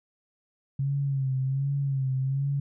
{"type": "tone with vibrato", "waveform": "sine", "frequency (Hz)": 135.9, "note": "C#3", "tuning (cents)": -34, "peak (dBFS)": -24, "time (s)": [0.79, 2.6], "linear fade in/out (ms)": 5, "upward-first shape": "sine", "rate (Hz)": 1.3, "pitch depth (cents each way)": 60, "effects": []}